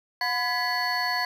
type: tone cluster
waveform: triangle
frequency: 725 / 1003 / 1688 / 1973 / 4428 Hz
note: F#5 / B5 / G#6 / B6 / C#8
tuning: -35 / +26 / +28 / -2 / -3 cents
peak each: -29 dBFS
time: 0.21-1.25 s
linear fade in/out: 2 ms
effects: none